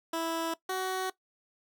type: tone pair in turn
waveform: 15% pulse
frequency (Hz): 329 / 374.9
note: E4 / F#4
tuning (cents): -3 / +23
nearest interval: major second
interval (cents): 226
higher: second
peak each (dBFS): -24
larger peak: neither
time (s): 0.13-0.54 / 0.69-1.1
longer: neither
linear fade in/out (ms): 5
effects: noise-tail reverb RT60 0.1 s tail -18 dB re dry